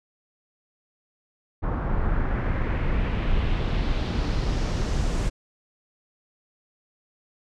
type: noise with low-pass filter sweep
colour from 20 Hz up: brown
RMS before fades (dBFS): -24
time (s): 1.62-5.3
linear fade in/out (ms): 20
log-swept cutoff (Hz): 1200 to 7800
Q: 1.8
effects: none